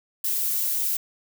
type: noise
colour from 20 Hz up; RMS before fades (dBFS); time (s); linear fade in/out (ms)
violet; -25; 0.24-0.97; 5
effects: none